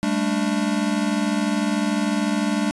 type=chord; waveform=square; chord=G suspended second; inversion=none; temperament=equal with one note detuned; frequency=200 / 220 / 293.7 Hz; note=G3 / A3 / D4; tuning=+35 / 0 / 0 cents; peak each=-25 dBFS; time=0.03-2.71 s; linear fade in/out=0 ms; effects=resampled to 24000 Hz